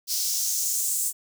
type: noise with high-pass filter sweep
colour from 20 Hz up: white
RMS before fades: -26 dBFS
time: 0.07-1.13 s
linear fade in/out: 50 ms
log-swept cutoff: 5000 to 8100 Hz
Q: 2.8
effects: none